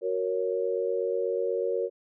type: chord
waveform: sine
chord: F# major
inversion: none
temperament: equal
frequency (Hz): 370 / 466.2 / 554.4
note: F#4 / A#4 / C#5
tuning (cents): 0 / 0 / 0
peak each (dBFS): -31 / -28 / -31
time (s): 0.01-1.9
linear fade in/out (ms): 50
effects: none